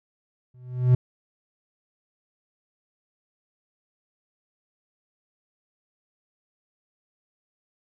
triangle tone with exponential growth, 125.4 Hz, B2, 27 cents sharp, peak -9 dBFS, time 0.54-0.95 s, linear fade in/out 5 ms, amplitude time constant 89 ms, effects none

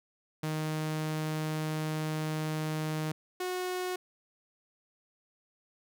sawtooth tone pair in turn, 155.56 / 365.1 Hz, D#3 / F#4, 0 / -23 cents, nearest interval octave + minor third, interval 1477 cents, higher second, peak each -27 / -28 dBFS, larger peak first, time 0.43-3.12 / 3.4-3.96 s, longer first, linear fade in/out 5 ms, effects none

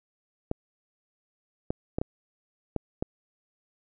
clicks, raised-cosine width 2 ms, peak -14 dBFS, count 6, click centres 0.514 / 1.705 / 1.985 / 2.015 / 2.763 / 3.025 s, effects none

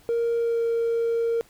triangle tone with pitch glide, 466.5 to 462.7 Hz, A#4 to A#4, +1 to -13 cents, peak -18 dBFS, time 0.09-1.41 s, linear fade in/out 0 ms, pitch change -14 cents, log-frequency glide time 0.38-0.63 s, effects tanh soft clip ceiling -17 dBFS + pink hiss -56 dBFS RMS until 1.49 s

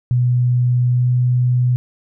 sine tone with pitch glide, 123.47 to 124.33 Hz, B2 to B2, 0 to +12 cents, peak -12 dBFS, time 0.11-1.76 s, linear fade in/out 0 ms, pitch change +12 cents, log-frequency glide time 0.9-1.08 s, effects none

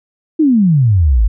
sine exponential sweep, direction down, 329.6 to 47.84 Hz, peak -7 dBFS, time 0.39-1.28 s, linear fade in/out 10 ms, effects none

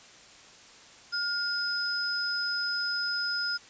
sine tone pair together, 1420 / 5060 Hz, F6 / D#8, +28 / +28 cents, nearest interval octave + minor seventh, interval 2200 cents, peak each -31 / -30 dBFS, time 1.12-3.58 s, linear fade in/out 20 ms, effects white hiss -52 dBFS RMS until 3.69 s + resampled to 16000 Hz

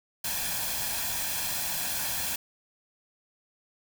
white noise with comb filter, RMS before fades -31 dBFS, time 0.24-2.36 s, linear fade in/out 5 ms, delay 1.2 ms, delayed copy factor +0.6, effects none

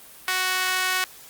sawtooth tone with high-pass filter, 370.9 Hz, F#4, 4 cents sharp, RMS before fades -24 dBFS, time 0.28-1.04 s, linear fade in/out 0 ms, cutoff 1500 Hz, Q 1.2, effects white hiss -46 dBFS RMS until 1.29 s + Opus 32 kbps

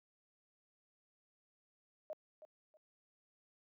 sine tone with echo, 619 Hz, D#5, 9 cents flat, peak -40 dBFS, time 2.1-2.13 s, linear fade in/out 0 ms, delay 320 ms, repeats 2, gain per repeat -12 dB, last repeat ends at 2.77 s, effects high-pass 400 Hz 12 dB/octave

